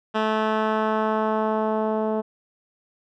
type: tone with low-pass filter sweep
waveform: 10% pulse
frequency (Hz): 217.5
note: A3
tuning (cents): -20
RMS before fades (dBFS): -23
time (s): 0.14-2.22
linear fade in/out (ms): 20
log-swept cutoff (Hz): 2600 to 610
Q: 1
effects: none